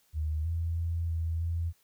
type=tone with pitch steps; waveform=sine; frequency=77.3 / 83.3 / 83.9 / 82.2 / 84 Hz; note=D#2 / E2 / E2 / E2 / E2; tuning=-11 / +19 / +31 / -4 / +33 cents; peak=-28 dBFS; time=0.13-1.73 s; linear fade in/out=50 ms; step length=320 ms; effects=white hiss -68 dBFS RMS until 1.83 s